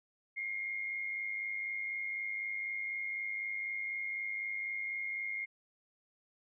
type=tone with amplitude modulation; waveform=sine; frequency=2135 Hz; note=C7; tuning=34 cents sharp; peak=-33 dBFS; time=0.36-5.46 s; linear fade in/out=20 ms; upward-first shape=sine; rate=104 Hz; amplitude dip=50%; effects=none